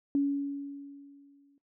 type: tone with exponential decay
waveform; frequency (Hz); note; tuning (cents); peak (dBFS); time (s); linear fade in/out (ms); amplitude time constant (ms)
sine; 281.4; C#4; +26; -22; 0.15-1.58; 1; 310
effects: noise-tail reverb RT60 0.2 s tail -19 dB re dry